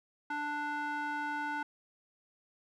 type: tone with band-pass filter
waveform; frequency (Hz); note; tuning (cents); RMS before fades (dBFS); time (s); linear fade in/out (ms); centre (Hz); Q
square; 294.7; D4; +6; -36; 0.3-1.63; 5; 1200; 6
effects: none